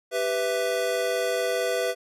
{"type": "chord", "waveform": "square", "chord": "E minor", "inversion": "first", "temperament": "equal with one note detuned", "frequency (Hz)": [392, 496.7, 659.3], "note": ["G4", "B4", "E5"], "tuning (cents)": [0, 10, 0], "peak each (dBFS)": [-32, -27, -29], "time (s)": [0.11, 1.95], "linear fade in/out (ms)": 50, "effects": ["resampled to 32000 Hz"]}